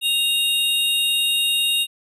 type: tone pair together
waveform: square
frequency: 2802 / 3740 Hz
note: F7 / A#7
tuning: +5 / +5 cents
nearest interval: perfect fourth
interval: 500 cents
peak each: -21 dBFS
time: 0.01-1.87 s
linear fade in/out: 50 ms
effects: resampled to 32000 Hz